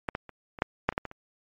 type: clicks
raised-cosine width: 0.5 ms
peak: -13 / -15 / -28 / -26 / -8 / -7 / -21 / -11 / -20 / -28 dBFS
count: 10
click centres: 0.088 / 0.151 / 0.293 / 0.588 / 0.621 / 0.89 / 0.925 / 0.979 / 1.053 / 1.114 s
effects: MP3 48 kbps